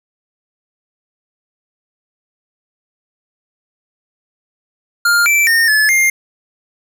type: tone with pitch steps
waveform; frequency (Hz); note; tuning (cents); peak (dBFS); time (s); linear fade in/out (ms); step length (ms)
square; 1405 / 2333 / 1832 / 1723 / 2114; F6 / D7 / A#6 / A6 / C7; +10 / -12 / -31 / -37 / +17; -10; 5.05-6.1; 5; 210
effects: none